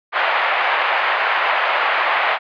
pink band-pass noise, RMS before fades -18 dBFS, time 0.12-2.39 s, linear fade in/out 50 ms, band 690 to 2600 Hz, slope 24 dB/octave, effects resampled to 11025 Hz

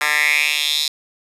10% pulse tone with high-pass filter sweep, 150 Hz, D3, 37 cents sharp, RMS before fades -18 dBFS, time 0.01-0.88 s, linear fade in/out 2 ms, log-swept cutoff 1500 to 4300 Hz, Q 4.3, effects resampled to 32000 Hz

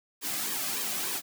white noise with flanger, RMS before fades -32 dBFS, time 0.21-1.22 s, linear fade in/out 50 ms, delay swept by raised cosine 1.4 to 2.21 ms, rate 3.4 Hz, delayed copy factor -0.65, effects high-pass 150 Hz 12 dB/octave

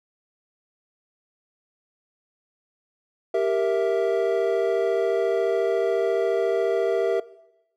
triangle chord, E diminished, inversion first, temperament equal, 392 / 466.2 / 659.3 Hz, G4 / Bb4 / E5, 0 / 0 / 0 cents, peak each -22 dBFS, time 3.34-7.2 s, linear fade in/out 5 ms, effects noise-tail reverb RT60 0.9 s tail -19 dB re dry

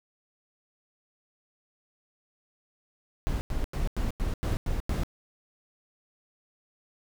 brown noise bursts, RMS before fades -28 dBFS, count 8, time 3.27-5.034 s, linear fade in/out 0 ms, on 140 ms, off 92 ms, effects none

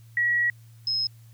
sine tone pair in turn, 1919 / 5142 Hz, A#6 / E8, +50 / -44 cents, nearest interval octave + perfect fourth, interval 1706 cents, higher second, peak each -20 / -23 dBFS, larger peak first, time 0.17-0.5 / 0.87-1.07 s, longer first, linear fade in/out 2 ms, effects added 114 Hz sine -47 dBFS peak until 1.33 s + white hiss -62 dBFS RMS until 1.33 s

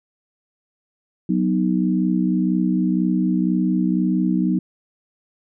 sine chord, B major, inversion second, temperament equal, 185 / 246.9 / 311.1 Hz, F#3 / B3 / D#4, 0 / 0 / 0 cents, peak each -19 / -22 / -22 dBFS, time 1.29-4.59 s, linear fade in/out 5 ms, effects none

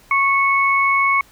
sine tone pair together, 1101.3 / 2207 Hz, C#6 / C#7, -12 / -8 cents, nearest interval octave, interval 1204 cents, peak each -16 dBFS, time 0.11-1.21 s, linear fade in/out 2 ms, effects pink hiss -50 dBFS RMS until 1.31 s

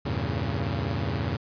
sawtooth chord, E diminished seventh, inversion none, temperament equal with one note detuned, 82.41 / 98 / 114.21 / 138.59 Hz, E2 / G2 / Bb2 / Db3, 0 / 0 / -35 / 0 cents, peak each -28 dBFS, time 0.05-1.37 s, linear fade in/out 10 ms, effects resampled to 11025 Hz

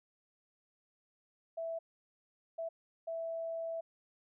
sine tone bursts at uneven times, 659.3 Hz, E5, in tune, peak -36 dBFS, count 3, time 1.57-1.79 / 2.58-2.69 / 3.07-3.81 s, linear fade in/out 10 ms, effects none

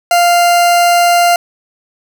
40% pulse tone, 697 Hz, F5, 4 cents flat, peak -6 dBFS, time 0.11-1.36 s, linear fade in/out 2 ms, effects none

